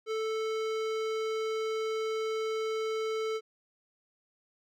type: tone with hard clipping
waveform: sine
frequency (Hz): 440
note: A4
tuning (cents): 0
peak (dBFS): -32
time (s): 0.06-3.41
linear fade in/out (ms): 50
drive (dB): 18
effects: none